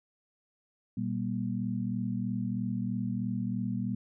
sine tone cluster, 119.5 / 195.1 / 238.2 Hz, A#2 / G3 / A#3, +43 / -8 / +38 cents, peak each -35 / -33 / -34 dBFS, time 0.97-3.95 s, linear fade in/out 5 ms, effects none

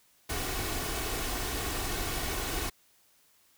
pink noise with comb filter, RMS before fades -33 dBFS, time 0.29-2.7 s, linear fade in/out 10 ms, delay 2.7 ms, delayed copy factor +0.5, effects white hiss -65 dBFS RMS until 3.57 s

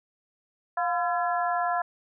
harmonic tone with a mistuned harmonic, 339 Hz, E4, 49 cents sharp, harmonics 2 / 3 / 4 / 5, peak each -26 / -30 / -32 / -34 dBFS, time 0.77-1.82 s, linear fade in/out 5 ms, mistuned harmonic 2, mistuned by +71 cents, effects none

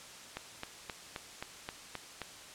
click train, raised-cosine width 0.3 ms, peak -22 dBFS, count 8, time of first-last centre 0.37-2.217 s, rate 3.79 Hz, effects white hiss -50 dBFS RMS until 2.54 s + low-pass 8000 Hz 12 dB/octave

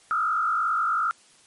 sine tone with frequency modulation, 1318.5 Hz, E6, in tune, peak -21 dBFS, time 0.11-1.11 s, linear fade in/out 0 ms, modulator 50.3 Hz, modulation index 1.7, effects white hiss -56 dBFS RMS until 1.46 s + MP3 48 kbps

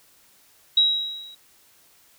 sine tone with level ramp, 3849 Hz, B7, 45 cents flat, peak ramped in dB -12 to -42 dBFS, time 0.77-1.35 s, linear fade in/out 5 ms, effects white hiss -57 dBFS RMS until 2.18 s

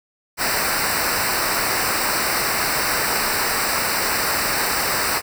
pink noise with comb filter, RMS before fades -21 dBFS, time 0.37-5.22 s, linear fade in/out 50 ms, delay 0.3 ms, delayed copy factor -0.85, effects none

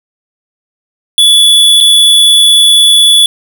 square tone with dropouts, 3434 Hz, A7, 43 cents flat, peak -3 dBFS, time 1.18-3.26 s, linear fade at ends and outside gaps 1 ms, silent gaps 1.804-1.809 s, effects none

